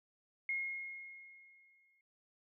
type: tone with exponential decay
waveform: sine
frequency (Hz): 2152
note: C7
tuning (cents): +48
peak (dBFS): -33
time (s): 0.49-2.01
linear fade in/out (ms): 2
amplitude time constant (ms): 330
effects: noise-tail reverb RT60 0.1 s tail -22 dB re dry